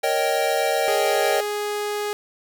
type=chord; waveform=square; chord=Eb dominant seventh; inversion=second; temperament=equal with one note detuned; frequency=466.2 / 554.4 / 622.3 / 778.6 Hz; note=Bb4 / Db5 / Eb5 / G5; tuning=0 / 0 / 0 / -12 cents; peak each=-27 / -26 / -25 / -25 dBFS; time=0.03-1.41 s; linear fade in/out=10 ms
type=tone; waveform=sawtooth; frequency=415.3 Hz; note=G#4; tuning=in tune; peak=-20 dBFS; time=0.88-2.13 s; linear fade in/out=0 ms
effects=none